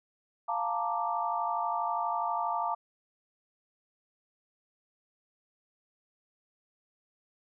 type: chord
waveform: sine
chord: Bb major seventh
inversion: second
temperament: equal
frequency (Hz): 698.5 / 880 / 932.3 / 1174.7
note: F5 / A5 / Bb5 / D6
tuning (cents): 0 / 0 / 0 / 0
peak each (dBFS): -34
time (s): 0.48-2.75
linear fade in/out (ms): 10
effects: none